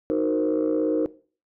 sine chord, C half-diminished seventh, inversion first, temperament equal, 311.1 / 370 / 466.2 / 523.3 Hz, Eb4 / Gb4 / Bb4 / C5, 0 / 0 / 0 / 0 cents, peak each -23 / -28 / -24 / -27 dBFS, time 0.1-1.06 s, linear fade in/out 0 ms, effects noise-tail reverb RT60 0.4 s tail -19 dB re dry + tanh soft clip ceiling -14 dBFS

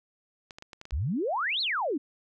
clicks, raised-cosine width 0.2 ms, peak -26 dBFS, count 7, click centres 0.508 / 0.585 / 0.624 / 0.732 / 0.814 / 0.854 / 0.908 s
sine exponential two-way sweep, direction up then down, 55.1 to 4435 to 256.4 Hz, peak -26 dBFS, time 0.92-1.98 s, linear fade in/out 10 ms, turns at 1.61 s
effects none

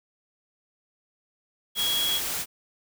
sine tone in noise, 3322 Hz, G#7, in tune, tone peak -24 dBFS, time 1.75-2.21 s, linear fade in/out 50 ms, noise white, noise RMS -30 dBFS, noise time 1.75-2.46 s, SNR +3 dB, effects none

